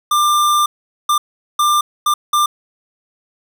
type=tone bursts at uneven times; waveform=square; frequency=1192 Hz; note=D6; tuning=25 cents sharp; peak=-12 dBFS; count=5; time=0.11-0.66 / 1.09-1.18 / 1.59-1.81 / 2.06-2.14 / 2.33-2.46 s; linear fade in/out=5 ms; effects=none